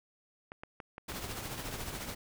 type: clicks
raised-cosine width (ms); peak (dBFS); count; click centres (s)
0.5; -28; 5; 0.519 / 0.635 / 0.802 / 0.981 / 1.119
type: noise with tremolo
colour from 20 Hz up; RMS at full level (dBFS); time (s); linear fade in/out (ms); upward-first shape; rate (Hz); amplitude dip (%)
pink; -38; 1.08-2.15; 10; triangle; 14; 55
effects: none